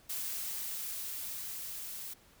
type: noise with level ramp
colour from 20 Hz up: blue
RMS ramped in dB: -37 to -43 dBFS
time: 0.09-2.14 s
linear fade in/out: 10 ms
effects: pink hiss -62 dBFS RMS until 2.4 s